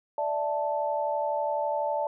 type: chord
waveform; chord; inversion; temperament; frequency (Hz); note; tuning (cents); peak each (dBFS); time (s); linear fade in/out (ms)
sine; D suspended second; none; equal; 587.3 / 659.3 / 880; D5 / E5 / A5; 0 / 0 / 0; -29 / -33 / -29; 0.18-2.07; 2
effects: none